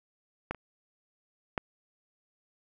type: clicks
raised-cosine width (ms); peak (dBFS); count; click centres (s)
0.5; -17 / -30 / -14; 3; 0.51 / 0.547 / 1.578
effects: none